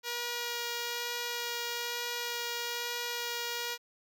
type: tone with vibrato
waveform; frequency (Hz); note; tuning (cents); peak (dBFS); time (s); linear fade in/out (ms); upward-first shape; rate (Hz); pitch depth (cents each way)
5% pulse; 477.2; A#4; +41; -22; 0.03-3.78; 50; sine; 1.1; 8
effects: none